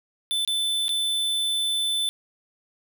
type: tone with dropouts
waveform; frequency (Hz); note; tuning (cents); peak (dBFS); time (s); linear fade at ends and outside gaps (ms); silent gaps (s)
square; 3520; A7; 0; -23; 0.31-2.09; 0; 0.449-0.476 / 0.882-0.892
effects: none